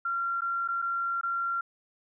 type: tone with dropouts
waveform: sine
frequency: 1375 Hz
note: F6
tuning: 27 cents flat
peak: -27 dBFS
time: 0.05-1.61 s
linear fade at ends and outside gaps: 5 ms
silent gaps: 0.408-0.418 / 0.678-0.685 / 0.819-0.823 / 1.212-1.232 s
effects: none

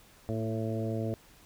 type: harmonic tone with a mistuned harmonic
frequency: 111.1 Hz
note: A2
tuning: 17 cents sharp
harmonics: 1 / 2 / 3 / 4 / 5 / 6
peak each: -33 / -36 / -38 / -39 / -40 / -41 dBFS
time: 0.29-1.14 s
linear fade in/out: 0 ms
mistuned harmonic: 2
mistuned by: +22 cents
effects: pink hiss -58 dBFS RMS until 1.45 s

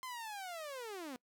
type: linear sweep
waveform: sawtooth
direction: down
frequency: 1046.5 to 239.8 Hz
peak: -39 dBFS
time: 0.03-1.16 s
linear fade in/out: 0 ms
effects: noise-tail reverb RT60 0.1 s tail -24 dB re dry

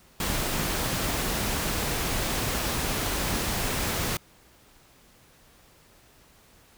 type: noise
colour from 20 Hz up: pink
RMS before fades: -28 dBFS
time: 0.2-4.17 s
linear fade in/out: 2 ms
effects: pink hiss -57 dBFS RMS until 6.77 s

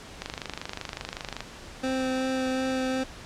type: click train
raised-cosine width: 0.2 ms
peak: -15 dBFS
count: 31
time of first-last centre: 0.22-1.406 s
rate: 25.3 Hz
type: tone with vibrato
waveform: 25% pulse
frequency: 260.5 Hz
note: C4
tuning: 7 cents flat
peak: -22 dBFS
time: 1.83-3.04 s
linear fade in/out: 10 ms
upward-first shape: sine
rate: 2.7 Hz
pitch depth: 9 cents each way
effects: pink hiss -44 dBFS RMS until 3.25 s + low-pass 7000 Hz 12 dB/octave

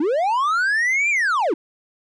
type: linear two-way sweep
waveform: triangle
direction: up then down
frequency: 274.4 to 2425 to 274.4 Hz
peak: -15 dBFS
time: 0-1.54 s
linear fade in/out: 5 ms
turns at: 1.1 s
effects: resampled to 22050 Hz

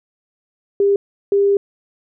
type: tone bursts at uneven times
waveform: sine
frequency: 400.2 Hz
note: G4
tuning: 36 cents sharp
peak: -11 dBFS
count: 2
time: 0.8-0.96 / 1.32-1.57 s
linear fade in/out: 2 ms
effects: none

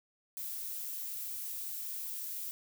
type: noise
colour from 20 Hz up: violet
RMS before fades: -40 dBFS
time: 0.37-2.51 s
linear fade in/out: 0 ms
effects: none

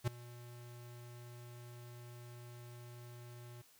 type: tone with ADSR envelope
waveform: square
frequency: 120.5 Hz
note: B2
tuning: 42 cents flat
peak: -30 dBFS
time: 0.04-3.62 s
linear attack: 34 ms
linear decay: 7 ms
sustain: -21 dB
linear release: 9 ms
effects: white hiss -66 dBFS RMS until 3.79 s

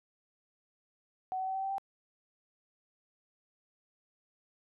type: tone with pitch steps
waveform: sine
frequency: 750 / 756.5 / 763.1 / 769.8 / 776.4 / 783.2 Hz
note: F#5 / F#5 / G5 / G5 / G5 / G5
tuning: +23 / +38 / -47 / -32 / -17 / -2 cents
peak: -32 dBFS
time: 1.32-1.782 s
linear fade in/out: 0 ms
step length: 77 ms
effects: none

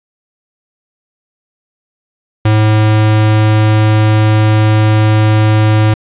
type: tone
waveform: square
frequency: 107.8 Hz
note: A2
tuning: 35 cents flat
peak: -7 dBFS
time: 2.45-5.94 s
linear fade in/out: 5 ms
effects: resampled to 8000 Hz + 7-bit

